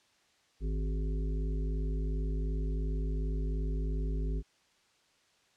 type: harmonic tone with a mistuned harmonic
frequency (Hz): 51.91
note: G#1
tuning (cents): 0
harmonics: 1 / 3 / 5 / 7 / 8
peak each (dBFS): -30 / -40 / -44 / -47 / -48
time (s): 0.6-4.43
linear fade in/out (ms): 50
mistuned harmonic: 7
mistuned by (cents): +43
effects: white hiss -68 dBFS RMS until 5.56 s + low-pass 6000 Hz 12 dB/octave